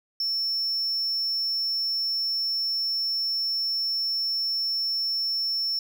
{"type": "tone", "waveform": "triangle", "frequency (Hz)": 5400, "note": "E8", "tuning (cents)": 41, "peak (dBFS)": -23, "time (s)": [0.2, 5.79], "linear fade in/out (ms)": 2, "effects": []}